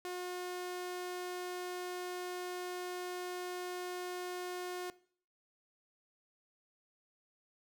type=tone; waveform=sawtooth; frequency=360 Hz; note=F#4; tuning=47 cents flat; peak=-35 dBFS; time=0.05-4.9 s; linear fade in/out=0 ms; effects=noise-tail reverb RT60 0.5 s tail -19 dB re dry